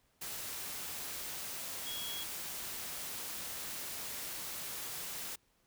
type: tone in noise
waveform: sine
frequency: 3322 Hz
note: G#7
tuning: in tune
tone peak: -41 dBFS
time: 1.86-2.24 s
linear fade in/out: 10 ms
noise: white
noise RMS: -42 dBFS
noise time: 0.21-5.36 s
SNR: -2 dB
effects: pink hiss -73 dBFS RMS until 5.66 s